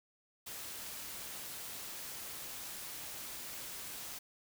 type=noise; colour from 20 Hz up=white; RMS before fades=-45 dBFS; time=0.46-4.19 s; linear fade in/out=10 ms; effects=none